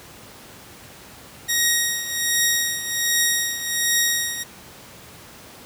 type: tone with tremolo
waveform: 10% pulse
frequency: 1882 Hz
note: A#6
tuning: 16 cents sharp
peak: -7 dBFS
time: 1.48-4.44 s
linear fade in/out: 20 ms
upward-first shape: triangle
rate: 1.3 Hz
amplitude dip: 75%
effects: pink hiss -43 dBFS RMS until 5.65 s + high-pass 80 Hz 12 dB/octave